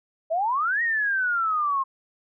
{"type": "exponential two-way sweep", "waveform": "sine", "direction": "up then down", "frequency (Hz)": [622, 1900, 1059], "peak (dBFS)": -21, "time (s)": [0.3, 1.84], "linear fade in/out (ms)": 20, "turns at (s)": 0.82, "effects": []}